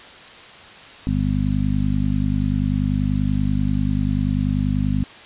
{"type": "harmonic tone", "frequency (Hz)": 50.3, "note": "G1", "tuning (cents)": 45, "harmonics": [1, 2, 3, 4, 5], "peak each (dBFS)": [-24, -24, -24, -24, -24], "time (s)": [1.07, 5.04], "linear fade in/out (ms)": 0, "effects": ["white hiss -41 dBFS RMS until 5.25 s", "resampled to 8000 Hz"]}